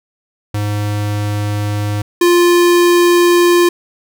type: tone pair in turn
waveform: square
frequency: 103.83 / 349.2 Hz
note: G#2 / F4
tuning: 0 / 0 cents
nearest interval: octave + major sixth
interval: 2100 cents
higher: second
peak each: -16 / -8 dBFS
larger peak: second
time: 0.54-2.02 / 2.21-3.69 s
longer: neither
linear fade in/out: 5 ms
effects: none